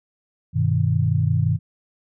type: chord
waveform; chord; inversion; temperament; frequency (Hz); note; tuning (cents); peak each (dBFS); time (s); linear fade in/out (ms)
sine; G augmented; none; equal; 98 / 123.47 / 155.56; G2 / B2 / D#3; 0 / 0 / 0; -21; 0.53-1.59; 50
effects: none